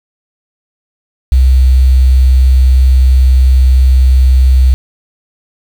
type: tone with quantisation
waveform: sine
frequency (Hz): 64.5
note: C2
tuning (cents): -24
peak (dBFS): -3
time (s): 1.32-4.74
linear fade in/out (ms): 0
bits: 5
effects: none